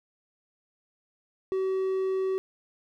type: tone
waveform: triangle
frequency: 380 Hz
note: F#4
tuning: 46 cents sharp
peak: -23 dBFS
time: 1.52-2.38 s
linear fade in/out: 0 ms
effects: none